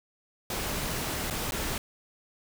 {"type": "noise with dropouts", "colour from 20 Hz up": "pink", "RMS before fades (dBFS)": -32, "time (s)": [0.5, 1.78], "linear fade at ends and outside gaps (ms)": 2, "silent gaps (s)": [[1.301, 1.307], [1.51, 1.52]], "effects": []}